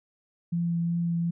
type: tone with vibrato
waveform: sine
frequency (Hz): 170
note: F3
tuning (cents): -46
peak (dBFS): -24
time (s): 0.52-1.31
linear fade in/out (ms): 10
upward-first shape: triangle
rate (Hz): 2.7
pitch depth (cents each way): 13
effects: none